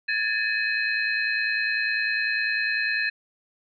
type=tone cluster; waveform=sine; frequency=1672 / 1782 / 2536 / 4124 Hz; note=G#6 / A6 / D#7 / C8; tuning=+11 / +22 / +32 / -26 cents; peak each=-28 / -27 / -27 / -33 dBFS; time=0.08-3.1 s; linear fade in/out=10 ms; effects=none